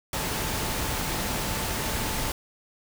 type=tone in noise; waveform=sine; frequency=880 Hz; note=A5; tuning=in tune; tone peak=-40 dBFS; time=0.13-2.32 s; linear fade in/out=2 ms; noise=pink; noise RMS=-29 dBFS; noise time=0.13-2.32 s; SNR=-14 dB; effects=none